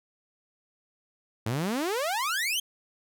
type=exponential sweep; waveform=sawtooth; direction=up; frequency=103.83 to 3264 Hz; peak=-23 dBFS; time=1.46-2.6 s; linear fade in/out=5 ms; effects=none